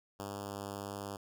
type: tone with notch filter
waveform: 5% pulse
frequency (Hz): 100.2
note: G2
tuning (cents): +38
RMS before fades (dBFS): -42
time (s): 0.19-1.17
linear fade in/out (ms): 10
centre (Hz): 2200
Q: 0.89
effects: none